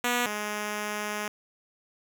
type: tone pair in turn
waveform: 5% pulse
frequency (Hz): 243.3 / 209.5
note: B3 / G#3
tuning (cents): -26 / +15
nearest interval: minor third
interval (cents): 259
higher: first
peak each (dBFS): -13 / -19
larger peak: first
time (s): 0.04-0.26 / 0.26-1.28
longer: second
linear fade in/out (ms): 2
effects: none